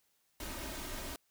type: noise with comb filter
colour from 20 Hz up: pink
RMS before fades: -42 dBFS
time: 0.4-1.16 s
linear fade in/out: 2 ms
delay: 3.2 ms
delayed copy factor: +0.55
effects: white hiss -75 dBFS RMS until 1.3 s